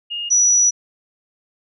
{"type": "tone pair in turn", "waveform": "sine", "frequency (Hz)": [2844, 5878], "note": ["F7", "F#8"], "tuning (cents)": [31, -12], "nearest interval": "octave + minor second", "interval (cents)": 1257, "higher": "second", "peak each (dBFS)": [-23, -11], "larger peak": "second", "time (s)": [[0.1, 0.3], [0.3, 0.71]], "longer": "second", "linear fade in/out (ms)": 20, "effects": []}